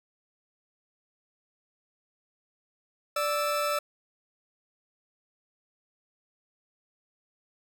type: tone pair together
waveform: 40% pulse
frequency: 587.3 / 1318.4 Hz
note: D5 / E6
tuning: 0 / 0 cents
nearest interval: octave + major second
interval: 1400 cents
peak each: -28 / -28 dBFS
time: 3.16-3.79 s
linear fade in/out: 5 ms
effects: none